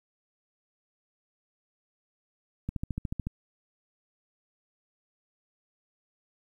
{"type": "click train", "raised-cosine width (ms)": 5, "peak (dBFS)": -19, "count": 9, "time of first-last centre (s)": [2.69, 3.27], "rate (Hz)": 13.8, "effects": ["10-bit"]}